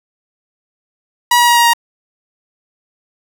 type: tone with pitch steps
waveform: sawtooth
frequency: 965 / 958.3 / 951.7 / 945.1 / 938.6 Hz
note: B5 / A#5 / A#5 / A#5 / A#5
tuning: -40 / +48 / +36 / +24 / +12 cents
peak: -4 dBFS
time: 1.31-1.735 s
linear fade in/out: 5 ms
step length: 85 ms
effects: none